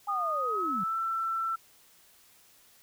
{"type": "linear sweep", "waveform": "sine", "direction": "down", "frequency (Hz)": [830.6, 170.2], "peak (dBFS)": -34, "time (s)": [0.07, 0.84], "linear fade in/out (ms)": 5}
{"type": "tone with pitch glide", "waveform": "sine", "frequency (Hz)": [1227, 1338.1], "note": ["D#6", "E6"], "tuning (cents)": [-25, 26], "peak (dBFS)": -28, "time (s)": [0.08, 1.56], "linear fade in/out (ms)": 10, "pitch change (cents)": 151, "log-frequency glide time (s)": [0.29, 0.98]}
{"effects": ["white hiss -60 dBFS RMS until 2.82 s"]}